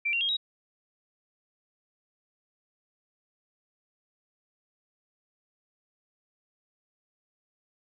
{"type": "tone with pitch steps", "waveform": "sine", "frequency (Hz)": [2349, 2761, 3246, 3816], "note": ["D7", "F7", "G#7", "A#7"], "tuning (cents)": [0, -20, -40, 40], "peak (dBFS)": -25, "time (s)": [0.05, 0.37], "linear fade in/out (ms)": 10, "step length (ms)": 80, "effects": []}